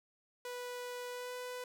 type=tone with pitch glide; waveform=sawtooth; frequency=492.3 to 497.7 Hz; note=B4 to B4; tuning=-6 to +13 cents; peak=-37 dBFS; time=0.45-1.64 s; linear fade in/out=2 ms; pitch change=+19 cents; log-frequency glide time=1.11-1.34 s; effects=none